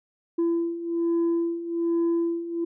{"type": "beating tone pair", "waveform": "sine", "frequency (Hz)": [336.4, 337.6], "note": ["E4", "E4"], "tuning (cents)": [35, 41], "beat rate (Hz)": 1.2, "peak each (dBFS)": [-26, -22], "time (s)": [0.38, 2.65], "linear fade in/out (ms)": 10, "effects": ["tanh soft clip ceiling -19 dBFS"]}